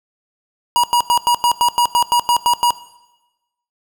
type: tone bursts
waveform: square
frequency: 960 Hz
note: B5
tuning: 49 cents flat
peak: -11 dBFS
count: 12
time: 0.76-2.706 s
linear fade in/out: 0 ms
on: 76 ms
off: 94 ms
effects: noise-tail reverb RT60 1.0 s tail -17 dB re dry